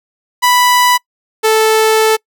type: tone pair in turn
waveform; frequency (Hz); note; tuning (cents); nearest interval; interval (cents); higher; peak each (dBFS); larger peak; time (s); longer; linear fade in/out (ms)
sawtooth; 987.8 / 438.9; B5 / A4; 0 / -4; octave + major second; 1404; first; -4; neither; 0.42-0.98 / 1.43-2.17; second; 20
effects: noise-tail reverb RT60 0.1 s tail -26 dB re dry